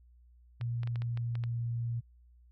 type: tone with pitch glide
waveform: sine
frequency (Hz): 118.6 to 117.71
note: A#2 to A#2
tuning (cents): +30 to +17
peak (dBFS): -31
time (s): 0.6-2.01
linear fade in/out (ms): 20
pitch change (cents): -13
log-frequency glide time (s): 0.84-1.63
type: clicks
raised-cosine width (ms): 0.3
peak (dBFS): -30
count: 8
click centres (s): 0.612 / 0.833 / 0.874 / 0.958 / 1.02 / 1.174 / 1.354 / 1.438
effects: added 60 Hz sine -57 dBFS peak until 2.51 s